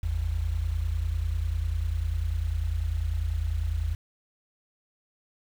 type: tone pair together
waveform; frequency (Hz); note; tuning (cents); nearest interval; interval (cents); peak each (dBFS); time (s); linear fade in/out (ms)
sine; 51.12 / 81.2; G#1 / E2; -27 / -26; minor sixth; 801; -29 / -27; 0.03-3.95; 5
effects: 8-bit